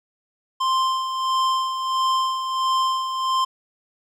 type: tone with tremolo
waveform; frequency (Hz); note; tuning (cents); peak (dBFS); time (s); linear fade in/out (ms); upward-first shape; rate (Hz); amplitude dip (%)
square; 1046.5; C6; 0; -18; 0.6-3.45; 10; sine; 1.5; 55
effects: low-pass 6000 Hz 12 dB/octave + 9-bit